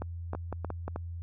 two click trains, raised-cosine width 1 ms, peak -21 / -21 dBFS, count 4 / 4, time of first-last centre 0.02-0.96 / 0.35-0.88 s, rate 3.19 / 5.66 Hz, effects added 85 Hz sine -36 dBFS peak until 1.22 s

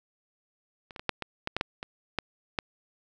clicks, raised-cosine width 0.3 ms, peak -28 / -24 / -23 / -9 / -17 / -14 / -12 / -10 / -20 / -11 / -11 dBFS, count 11, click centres 0.908 / 0.962 / 0.995 / 1.093 / 1.223 / 1.474 / 1.566 / 1.611 / 1.829 / 2.187 / 2.588 s, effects none

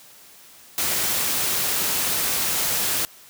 white noise, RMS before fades -23 dBFS, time 0.78-3.05 s, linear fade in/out 0 ms, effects white hiss -48 dBFS RMS until 3.29 s + high-pass 60 Hz 12 dB/octave

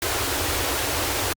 pink band-stop noise, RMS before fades -24 dBFS, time 0.02-1.33 s, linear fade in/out 2 ms, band 110 to 270 Hz, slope 48 dB/octave, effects high-pass 60 Hz 12 dB/octave + Opus 48 kbps

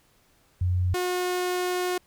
sine / sawtooth tone pair in turn, 90.3 / 361.2 Hz, F#2 / F#4, -42 / -42 cents, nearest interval 2 octaves, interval 2400 cents, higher second, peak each -21 dBFS, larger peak neither, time 0.61-0.94 / 0.94-1.98 s, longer second, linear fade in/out 5 ms, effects pink hiss -63 dBFS RMS until 2.06 s

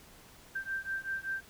sine beating tone pair, 1568 / 1573.2 Hz, G6 / G6, 0 / +6 cents, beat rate 5.2 Hz, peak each -37 / -37 dBFS, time 0.55-1.41 s, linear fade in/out 10 ms, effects pink hiss -56 dBFS RMS until 1.49 s

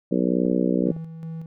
harmonic tone, 61.74 Hz, B1, in tune, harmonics 3 / 4 / 5 / 6 / 7 / 8 / 9, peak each -24 / -24 / -25 / -29 / -29 / -29 / -32 dBFS, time 0.11-0.92 s, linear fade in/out 10 ms
clicks, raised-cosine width 2 ms, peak -26 dBFS, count 5, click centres 0.457 / 0.515 / 0.822 / 0.917 / 0.965 s
triangle tone with tremolo, 162.6 Hz, E3, 23 cents flat, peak -28 dBFS, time 0.86-1.46 s, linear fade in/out 2 ms, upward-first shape square, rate 2.7 Hz, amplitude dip 45%
effects none

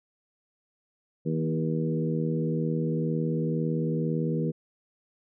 harmonic tone with a mistuned harmonic, 79.9 Hz, D#2, 47 cents sharp, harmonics 2 / 3 / 4 / 5 / 6, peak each -27 / -32 / -34 / -35 / -34 dBFS, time 1.25-4.52 s, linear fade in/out 20 ms, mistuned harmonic 3, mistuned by -15 cents, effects none

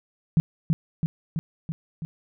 sine tone with echo, 161.1 Hz, E3, 39 cents flat, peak -14 dBFS, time 0.37-0.4 s, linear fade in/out 0 ms, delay 330 ms, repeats 5, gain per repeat -3 dB, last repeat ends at 2.05 s, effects none

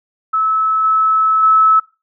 sine tone with level steps, 1300 Hz, E6, 24 cents flat, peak -12 / -10 / -7 dBFS, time 0.33-1.8 s, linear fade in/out 10 ms, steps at 0.84 / 1.43 s, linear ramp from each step 2 ms, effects noise-tail reverb RT60 0.3 s tail -22 dB re dry

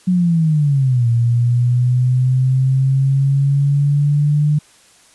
sine linear two-way sweep, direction down then up, 185 to 116.8 to 150 Hz, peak -11 dBFS, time 0.07-4.59 s, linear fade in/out 10 ms, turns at 1.08 s, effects white hiss -49 dBFS RMS until 5.14 s + resampled to 24000 Hz

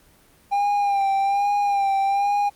triangle tone with vibrato, 800 Hz, G5, 35 cents sharp, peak -16 dBFS, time 0.51-2.5 s, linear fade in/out 20 ms, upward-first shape sine, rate 1.2 Hz, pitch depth 38 cents each way, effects pink hiss -55 dBFS RMS until 2.55 s + Opus 24 kbps

